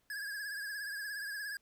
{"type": "tone with vibrato", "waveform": "square", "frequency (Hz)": 1657, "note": "G#6", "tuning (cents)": -4, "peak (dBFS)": -39, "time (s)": [0.1, 1.57], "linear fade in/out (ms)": 2, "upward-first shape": "triangle", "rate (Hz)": 17, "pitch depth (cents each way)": 78, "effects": ["pink hiss -75 dBFS RMS until 1.61 s"]}